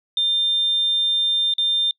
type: tone with dropouts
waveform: sine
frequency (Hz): 3600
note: A7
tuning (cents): +39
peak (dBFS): -16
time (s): 0.17-1.91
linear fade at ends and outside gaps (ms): 2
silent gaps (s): 1.538-1.582
effects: noise-tail reverb RT60 0.1 s tail -25 dB re dry + tanh soft clip ceiling -12 dBFS